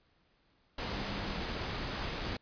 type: tone in noise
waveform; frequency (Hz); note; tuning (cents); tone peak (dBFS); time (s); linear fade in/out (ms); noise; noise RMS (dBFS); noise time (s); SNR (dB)
sine; 200; G3; +35; -43; 0.89-1.41; 5; pink; -37; 0.78-2.37; -9
effects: pink hiss -71 dBFS RMS until 2.41 s + resampled to 11025 Hz